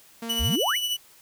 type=tone; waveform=sawtooth; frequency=230 Hz; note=A#3; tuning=23 cents flat; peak=-28 dBFS; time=0.22-0.56 s; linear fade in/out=5 ms
type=tone with tremolo; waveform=40% pulse; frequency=2960 Hz; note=F#7; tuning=in tune; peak=-22 dBFS; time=0.29-0.97 s; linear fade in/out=10 ms; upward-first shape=triangle; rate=13 Hz; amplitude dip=55%
type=exponential sweep; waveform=sine; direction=up; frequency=49.19 to 2489 Hz; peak=-23 dBFS; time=0.39-0.77 s; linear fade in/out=20 ms
effects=white hiss -54 dBFS RMS until 1.21 s